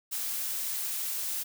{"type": "noise", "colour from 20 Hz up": "blue", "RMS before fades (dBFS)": -33, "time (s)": [0.11, 1.44], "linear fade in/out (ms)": 20, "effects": []}